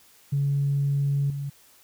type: tone with level steps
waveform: sine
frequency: 140.8 Hz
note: C#3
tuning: 27 cents sharp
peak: -20 / -28 dBFS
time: 0.32-1.5 s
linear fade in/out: 10 ms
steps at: 1.3 s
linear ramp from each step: 2 ms
effects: tanh soft clip ceiling -16 dBFS + white hiss -56 dBFS RMS until 1.83 s